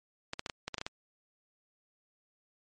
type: clicks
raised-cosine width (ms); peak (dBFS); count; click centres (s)
0.2; -18; 9; 0.334 / 0.394 / 0.462 / 0.498 / 0.68 / 0.743 / 0.782 / 0.814 / 0.865
effects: MP3 48 kbps